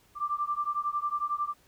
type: beating tone pair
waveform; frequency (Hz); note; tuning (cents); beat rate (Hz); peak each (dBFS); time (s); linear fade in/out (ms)
sine; 1174.7 / 1185.7; D6 / D6; 0 / +16; 11; -31; 0.15-1.54; 50
effects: pink hiss -63 dBFS RMS until 1.67 s